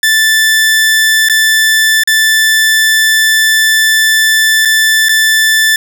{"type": "tone with dropouts", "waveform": "sawtooth", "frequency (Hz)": 1760, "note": "A6", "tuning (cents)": 0, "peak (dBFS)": -3, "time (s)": [0.03, 5.76], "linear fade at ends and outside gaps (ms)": 2, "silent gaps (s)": [[1.287, 1.297], [2.036, 2.074], [4.651, 4.655], [5.086, 5.092]], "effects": []}